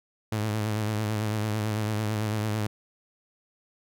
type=tone with vibrato; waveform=sawtooth; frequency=107.3 Hz; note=A2; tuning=43 cents flat; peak=-22 dBFS; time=0.32-2.67 s; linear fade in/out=5 ms; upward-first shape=sine; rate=9 Hz; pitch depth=48 cents each way; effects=none